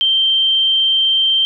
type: tone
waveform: sine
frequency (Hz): 3138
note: G7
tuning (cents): +1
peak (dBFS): -11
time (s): 0.01-1.45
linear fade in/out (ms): 0
effects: none